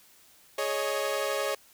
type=chord; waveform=sawtooth; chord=Ab suspended fourth; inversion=none; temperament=equal with one note detuned; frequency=418.7 / 554.4 / 622.3 Hz; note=Ab4 / Db5 / Eb5; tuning=+14 / 0 / 0 cents; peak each=-30 / -26 / -30 dBFS; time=0.58-1.55 s; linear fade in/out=5 ms; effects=white hiss -58 dBFS RMS until 1.73 s